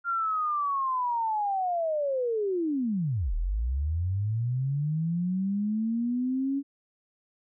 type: linear two-way sweep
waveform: sine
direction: down then up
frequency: 1399 to 36.65 to 281.2 Hz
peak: -25 dBFS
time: 0.04-6.63 s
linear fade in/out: 50 ms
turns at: 3.34 s
effects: none